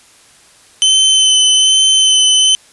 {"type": "tone with vibrato", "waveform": "sawtooth", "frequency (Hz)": 3056, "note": "G7", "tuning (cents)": -45, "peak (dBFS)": -4, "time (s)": [0.82, 2.55], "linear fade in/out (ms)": 0, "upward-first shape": "sine", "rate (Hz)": 1.2, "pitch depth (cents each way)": 12, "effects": ["white hiss -45 dBFS RMS until 2.72 s", "resampled to 24000 Hz"]}